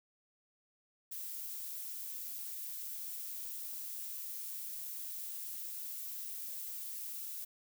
violet noise, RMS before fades -43 dBFS, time 1.11-7.45 s, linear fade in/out 10 ms, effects none

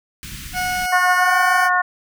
pink band-stop noise, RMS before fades -33 dBFS, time 0.23-0.86 s, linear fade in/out 0 ms, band 250 to 1600 Hz, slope 24 dB/octave
20% pulse tone with pitch glide, 730 to 750.1 Hz, F#5 to F#5, -24 to +23 cents, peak -15 dBFS, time 0.53-1.7 s, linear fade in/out 50 ms, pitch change +47 cents, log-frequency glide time 1.17-1.35 s
harmonic tone, 361.7 Hz, F#4, 39 cents flat, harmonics 2 / 3 / 4 / 5, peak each -20 / -19 / -19 / -21 dBFS, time 0.92-1.82 s, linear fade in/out 10 ms
effects none

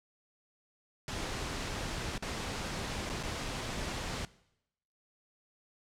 pink noise with dropouts, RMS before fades -37 dBFS, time 1.08-4.25 s, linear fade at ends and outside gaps 1 ms, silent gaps 2.179-2.224 / 3.093-3.098 / 3.229-3.234 s, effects noise-tail reverb RT60 0.8 s tail -20 dB re dry + low-pass 7000 Hz 12 dB/octave

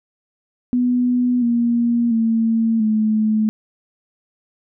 sine tone with pitch steps, 246.9 / 236.3 / 226.1 / 216.4 Hz, B3 / A#3 / A3 / A3, 0 / +24 / +47 / -29 cents, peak -14 dBFS, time 0.73-3.49 s, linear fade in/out 0 ms, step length 690 ms, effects none

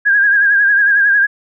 sine tone with vibrato, 1628 Hz, G#6, 35 cents flat, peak -8 dBFS, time 0.05-1.27 s, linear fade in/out 20 ms, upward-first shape sine, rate 11 Hz, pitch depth 55 cents each way, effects none

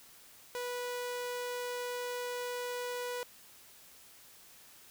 sawtooth tone, 490.6 Hz, B4, 12 cents flat, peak -32 dBFS, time 0.55-3.23 s, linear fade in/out 0 ms, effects white hiss -57 dBFS RMS until 4.9 s

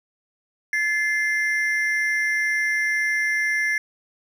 triangle ring-modulated tone, 1908 Hz, A#6, 40 cents sharp, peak -15 dBFS, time 0.73-3.78 s, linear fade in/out 2 ms, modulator 179 Hz, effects none

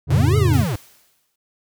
triangle chord, F augmented, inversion none, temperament equal, 87.31 / 110 / 138.59 Hz, F2 / A2 / C#3, 0 / 0 / 0 cents, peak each -16 dBFS, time 0.07-0.66 s, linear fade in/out 50 ms
square linear two-way sweep, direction up then down, 89 to 440 to 89 Hz, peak -21 dBFS, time 0.1-0.76 s, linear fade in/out 5 ms, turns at 0.37 s
white noise with exponential decay, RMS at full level -33 dBFS, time 0.53-1.36 s, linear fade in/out 5 ms, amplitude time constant 180 ms
effects none

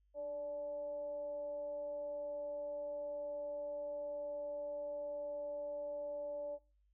sine tone with frequency modulation, 581 Hz, D5, 19 cents flat, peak -39 dBFS, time 0.14-6.59 s, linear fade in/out 50 ms, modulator 283 Hz, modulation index 0.23, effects noise-tail reverb RT60 0.4 s tail -22 dB re dry + added 50 Hz sine -70 dBFS peak until 6.93 s

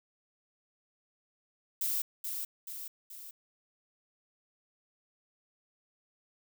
violet noise with echo, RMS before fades -32 dBFS, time 1.81-2.02 s, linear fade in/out 5 ms, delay 430 ms, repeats 3, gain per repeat -5 dB, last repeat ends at 3.31 s, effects none

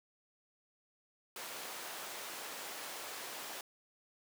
pink high-pass noise, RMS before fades -45 dBFS, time 1.36-3.61 s, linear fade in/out 2 ms, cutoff 510 Hz, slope 12 dB/octave, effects none

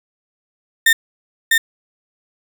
35% pulse tone with echo, 1818 Hz, A#6, 44 cents flat, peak -7 dBFS, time 0.86-0.93 s, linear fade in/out 5 ms, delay 650 ms, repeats 1, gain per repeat -2 dB, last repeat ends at 1.58 s, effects none

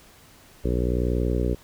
harmonic tone, 60.7 Hz, B1, 29 cents flat, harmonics 1 / 2 / 3 / 4 / 5 / 6 / 7 / 8 / 9, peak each -24 / -29 / -32 / -32 / -32 / -32 / -31 / -35 / -37 dBFS, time 0.64-1.55 s, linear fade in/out 10 ms, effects pink hiss -52 dBFS RMS until 1.63 s

